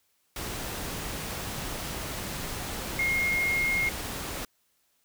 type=tone in noise; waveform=sine; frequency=2143 Hz; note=C7; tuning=41 cents sharp; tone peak=-24 dBFS; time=2.99-3.89 s; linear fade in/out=2 ms; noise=pink; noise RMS=-35 dBFS; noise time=0.36-4.45 s; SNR=+8 dB; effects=white hiss -71 dBFS RMS until 5.04 s